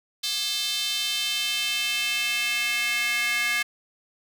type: tone with high-pass filter sweep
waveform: square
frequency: 238.8 Hz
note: A#3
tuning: 42 cents sharp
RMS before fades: -26 dBFS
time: 0.23-3.63 s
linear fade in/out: 10 ms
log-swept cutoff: 3800 to 2000 Hz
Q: 3
effects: none